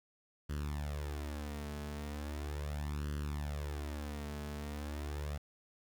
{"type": "tone with flanger", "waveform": "sawtooth", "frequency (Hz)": 73.42, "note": "D2", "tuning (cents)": 0, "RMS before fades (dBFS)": -40, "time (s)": [0.49, 5.38], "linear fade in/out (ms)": 10, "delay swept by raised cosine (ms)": [0.65, 4.65], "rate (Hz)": 0.38, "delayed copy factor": 0.8, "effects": ["10-bit"]}